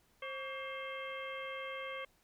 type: harmonic tone with a mistuned harmonic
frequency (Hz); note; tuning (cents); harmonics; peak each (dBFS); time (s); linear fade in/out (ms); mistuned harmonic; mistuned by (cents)
531; C5; +25; 1 / 2 / 3 / 4 / 5 / 6; -44 / -46 / -51 / -45 / -52 / -51; 0.22-2.05; 5; 2; +120
effects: pink hiss -71 dBFS RMS until 2.23 s